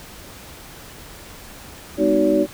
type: tone cluster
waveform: sine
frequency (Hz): 207.5 / 253.1 / 309.7 / 375.6 / 571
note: G#3 / B3 / D#4 / F#4 / D5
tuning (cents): -1 / +43 / -8 / +26 / -49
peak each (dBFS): -25 / -24 / -18 / -21 / -19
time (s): 1.97-2.47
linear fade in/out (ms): 50
effects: pink hiss -40 dBFS RMS until 2.53 s